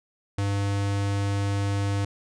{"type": "tone", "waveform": "square", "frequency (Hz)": 100, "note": "G2", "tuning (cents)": 35, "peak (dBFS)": -24, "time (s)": [0.38, 2.05], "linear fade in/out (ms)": 5, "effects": ["resampled to 22050 Hz"]}